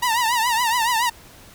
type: tone with vibrato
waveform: sawtooth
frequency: 940 Hz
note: A#5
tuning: 14 cents sharp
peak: -14 dBFS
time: 0.02-1.1 s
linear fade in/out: 10 ms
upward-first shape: triangle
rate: 7.1 Hz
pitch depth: 130 cents each way
effects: pink hiss -46 dBFS RMS until 1.54 s